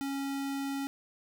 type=tone; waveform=square; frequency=275.9 Hz; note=C#4; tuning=8 cents flat; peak=-33 dBFS; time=0.01-0.87 s; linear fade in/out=0 ms; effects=none